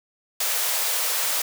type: high-pass noise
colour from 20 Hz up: white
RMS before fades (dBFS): -24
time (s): 0.4-1.42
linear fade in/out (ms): 5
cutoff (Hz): 450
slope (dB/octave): 48
effects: none